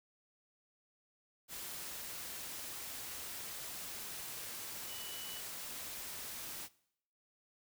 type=tone in noise; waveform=sine; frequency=2960 Hz; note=F#7; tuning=in tune; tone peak=-49 dBFS; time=4.87-5.42 s; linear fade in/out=50 ms; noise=white; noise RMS=-45 dBFS; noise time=1.48-6.69 s; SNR=-7 dB; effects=noise-tail reverb RT60 0.7 s tail -21 dB re dry